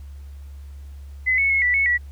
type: tone with pitch steps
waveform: sine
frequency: 2028 / 2205 / 2177 / 1966 / 2202 / 1942 Hz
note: B6 / C#7 / C#7 / B6 / C#7 / B6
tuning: +45 / -10 / -32 / -8 / -12 / -30 cents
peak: -16 dBFS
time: 1.26-1.98 s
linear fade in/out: 20 ms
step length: 120 ms
effects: added 70 Hz sine -35 dBFS peak until 2.11 s + pink hiss -58 dBFS RMS until 2.11 s